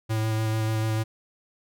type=tone with vibrato; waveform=square; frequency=110.1 Hz; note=A2; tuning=2 cents sharp; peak=-24 dBFS; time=0.09-1.04 s; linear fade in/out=20 ms; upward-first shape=square; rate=6.8 Hz; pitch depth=11 cents each way; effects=none